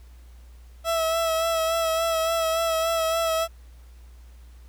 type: tone with vibrato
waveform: 30% pulse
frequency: 655 Hz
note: E5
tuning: 11 cents flat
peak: -19 dBFS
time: 0.84-3.48 s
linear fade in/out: 50 ms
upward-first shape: sine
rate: 3.5 Hz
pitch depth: 29 cents each way
effects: added 60 Hz sine -44 dBFS peak until 4.68 s + pink hiss -60 dBFS RMS until 4.68 s